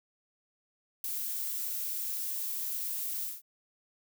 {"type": "noise with ADSR envelope", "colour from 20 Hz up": "violet", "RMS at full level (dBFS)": -31, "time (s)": [1.04, 3.42], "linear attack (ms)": 4, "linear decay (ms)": 5, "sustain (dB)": -4, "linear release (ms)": 180, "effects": []}